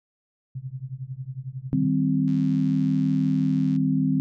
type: tone with tremolo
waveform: sine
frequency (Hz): 130.81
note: C3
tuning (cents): 0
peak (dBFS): -27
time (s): 0.55-1.89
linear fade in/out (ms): 5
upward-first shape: triangle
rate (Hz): 11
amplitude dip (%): 100
type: chord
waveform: sine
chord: C minor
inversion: first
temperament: equal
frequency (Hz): 155.56 / 196 / 261.6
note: Eb3 / G3 / C4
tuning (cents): 0 / 0 / 0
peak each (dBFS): -24 / -26 / -22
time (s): 1.73-4.2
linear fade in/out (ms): 0
type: click train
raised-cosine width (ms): 0.2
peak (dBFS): -32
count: 139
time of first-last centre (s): 2.28-3.762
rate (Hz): 93.1
effects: none